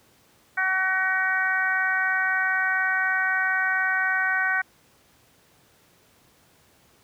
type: harmonic tone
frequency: 377 Hz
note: F#4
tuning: 32 cents sharp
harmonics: 2 / 3 / 4 / 5 / 6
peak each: -31 / -33 / -23 / -26 / -34 dBFS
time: 0.57-4.62 s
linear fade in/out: 10 ms
effects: pink hiss -59 dBFS RMS until 7.03 s + high-pass 80 Hz 12 dB/octave